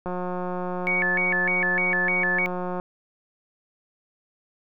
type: click train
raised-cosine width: 1 ms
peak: -17 dBFS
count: 494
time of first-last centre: 0.06-2.799 s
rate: 180 Hz
type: tone with vibrato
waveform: sine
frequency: 1974 Hz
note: B6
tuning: 1 cent flat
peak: -21 dBFS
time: 0.87-2.46 s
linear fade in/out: 0 ms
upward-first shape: square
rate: 3.3 Hz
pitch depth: 220 cents each way
effects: none

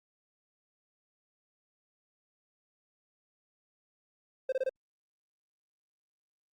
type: tone bursts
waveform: triangle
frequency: 523.3 Hz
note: C5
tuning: in tune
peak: -25 dBFS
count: 4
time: 4.49-4.694 s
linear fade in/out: 5 ms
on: 33 ms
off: 24 ms
effects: Opus 48 kbps

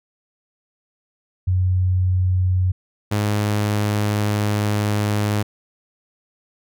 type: tone pair in turn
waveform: sine / sawtooth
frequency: 91.9 / 104.35 Hz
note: F#2 / G#2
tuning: -11 / +9 cents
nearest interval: major second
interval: 220 cents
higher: second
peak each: -15 / -14 dBFS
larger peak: second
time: 1.47-2.72 / 3.11-5.43 s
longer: second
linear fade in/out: 10 ms
effects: none

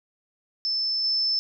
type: tone with level steps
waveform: sine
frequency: 5274 Hz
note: E8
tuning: in tune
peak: -23 / -21 dBFS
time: 0.65-1.39 s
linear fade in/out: 0 ms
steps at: 1.04 s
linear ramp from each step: 2 ms
effects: none

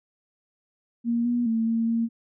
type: tone with pitch steps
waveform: sine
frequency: 234.7 / 240.9 / 225.6 / 228 / 229.8 Hz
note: A#3 / B3 / A3 / A#3 / A#3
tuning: +12 / -43 / +44 / -38 / -25 cents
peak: -21 dBFS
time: 1.04-2.09 s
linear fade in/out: 50 ms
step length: 210 ms
effects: none

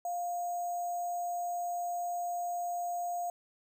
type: tone with sample-and-hold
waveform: sine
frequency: 701 Hz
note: F5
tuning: 6 cents sharp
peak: -32 dBFS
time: 0.05-3.3 s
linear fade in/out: 2 ms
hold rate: 7350 Hz
effects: none

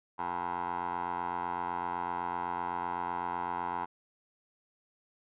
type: tone with band-pass filter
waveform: 15% pulse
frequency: 87.9 Hz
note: F2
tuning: 12 cents sharp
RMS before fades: -35 dBFS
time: 0.18-3.86 s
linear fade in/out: 20 ms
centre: 980 Hz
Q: 4.5
effects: resampled to 8000 Hz

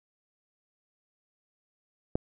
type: click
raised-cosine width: 2 ms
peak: -13 dBFS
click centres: 2.155 s
effects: none

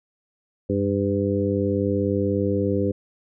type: harmonic tone with a mistuned harmonic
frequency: 100.1 Hz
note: G2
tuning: 37 cents sharp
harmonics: 1 / 2 / 3 / 4 / 5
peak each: -26 / -26 / -26 / -26 / -26 dBFS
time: 0.69-2.92 s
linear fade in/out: 10 ms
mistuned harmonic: 1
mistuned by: -61 cents
effects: none

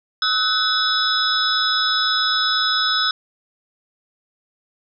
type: tone cluster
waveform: sine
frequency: 1287 / 1496 / 3472 / 3862 / 5140 Hz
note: E6 / F#6 / A7 / B7 / E8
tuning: -42 / +19 / -24 / -39 / -45 cents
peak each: -23 dBFS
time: 0.22-3.11 s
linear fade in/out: 2 ms
effects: none

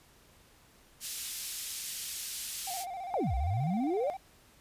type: band-pass noise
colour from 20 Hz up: white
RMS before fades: -39 dBFS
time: 1-2.86 s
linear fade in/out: 50 ms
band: 3000 to 12000 Hz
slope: 12 dB/octave
type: tone with vibrato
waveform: triangle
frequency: 740 Hz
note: F#5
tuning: in tune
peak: -35 dBFS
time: 2.67-4.17 s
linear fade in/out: 5 ms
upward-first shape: square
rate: 15 Hz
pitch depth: 75 cents each way
type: exponential two-way sweep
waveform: sine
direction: down then up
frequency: 880 to 58.4 to 625 Hz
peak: -28 dBFS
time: 3.14-4.1 s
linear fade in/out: 0 ms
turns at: 3.35 s
effects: pink hiss -61 dBFS RMS until 4.6 s + resampled to 32000 Hz

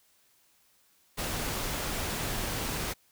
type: noise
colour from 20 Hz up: pink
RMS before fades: -33 dBFS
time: 1.17-2.94 s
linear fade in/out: 20 ms
effects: white hiss -66 dBFS RMS until 3.11 s

